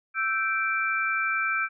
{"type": "tone cluster", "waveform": "sine", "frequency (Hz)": [1326, 1557, 2342], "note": ["E6", "G6", "D7"], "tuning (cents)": [10, -12, -5], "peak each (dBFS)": -28, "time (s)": [0.14, 1.69], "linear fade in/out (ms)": 50, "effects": []}